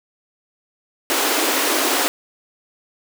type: high-pass noise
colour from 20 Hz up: pink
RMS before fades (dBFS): -19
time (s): 1.1-2.08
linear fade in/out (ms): 0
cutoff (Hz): 260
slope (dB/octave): 96
effects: none